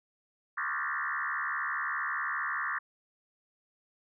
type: tone with frequency modulation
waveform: sine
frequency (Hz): 1480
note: F#6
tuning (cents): 0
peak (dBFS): -30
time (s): 0.57-2.79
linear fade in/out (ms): 10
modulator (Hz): 72.4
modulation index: 5.6
effects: none